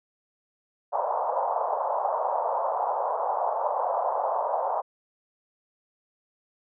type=band-pass noise; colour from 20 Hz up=white; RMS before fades=-27 dBFS; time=0.92-4.82 s; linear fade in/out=20 ms; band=540 to 1000 Hz; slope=48 dB/octave; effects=none